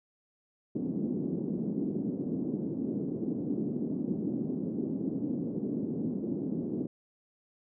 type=band-pass noise; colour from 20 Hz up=pink; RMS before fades=-33 dBFS; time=0.75-6.87 s; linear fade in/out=5 ms; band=190 to 330 Hz; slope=24 dB/octave; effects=none